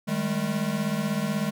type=tone cluster; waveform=square; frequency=156 / 198.4 / 214.6 Hz; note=D#3 / G3 / A3; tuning=+5 / +21 / -43 cents; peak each=-32 / -30 / -29 dBFS; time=0.07-1.51 s; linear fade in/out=20 ms; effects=none